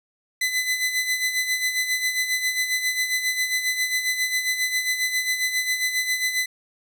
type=tone with tremolo; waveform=sawtooth; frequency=2013 Hz; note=B6; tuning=33 cents sharp; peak=-16 dBFS; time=0.41-6.46 s; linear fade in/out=5 ms; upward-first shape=sine; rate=7.4 Hz; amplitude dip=60%; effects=none